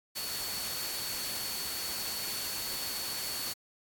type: tone in noise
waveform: sine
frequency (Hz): 4435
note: C#8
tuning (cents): 0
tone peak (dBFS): -38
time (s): 0.15-3.54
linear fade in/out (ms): 20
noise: white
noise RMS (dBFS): -37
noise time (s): 0.15-3.54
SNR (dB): -4
effects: AAC 64 kbps